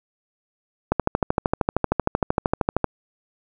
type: click train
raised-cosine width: 1 ms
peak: -4 dBFS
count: 26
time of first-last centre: 0.92-2.843 s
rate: 13 Hz
effects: none